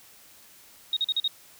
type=tone bursts; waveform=sine; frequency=3750 Hz; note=A#7; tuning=10 cents sharp; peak=-22 dBFS; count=5; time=0.93-1.278 s; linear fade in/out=2 ms; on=36 ms; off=42 ms; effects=white hiss -53 dBFS RMS until 1.59 s